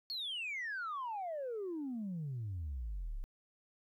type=exponential sweep; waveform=sine; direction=down; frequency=4435 to 30.87 Hz; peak=-36 dBFS; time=0.1-3.24 s; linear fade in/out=0 ms; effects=tanh soft clip ceiling -35 dBFS + 13-bit